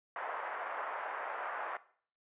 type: band-pass noise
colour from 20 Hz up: pink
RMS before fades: -40 dBFS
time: 0.16-1.77 s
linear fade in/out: 2 ms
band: 630 to 1700 Hz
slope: 24 dB/octave
effects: noise-tail reverb RT60 0.5 s tail -17 dB re dry + resampled to 8000 Hz